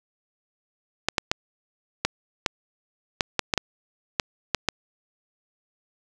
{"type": "clicks", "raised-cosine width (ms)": 0.2, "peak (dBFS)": -3, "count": 12, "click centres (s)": [1.086, 1.182, 1.315, 2.05, 2.462, 3.208, 3.393, 3.538, 3.577, 4.198, 4.547, 4.687], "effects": []}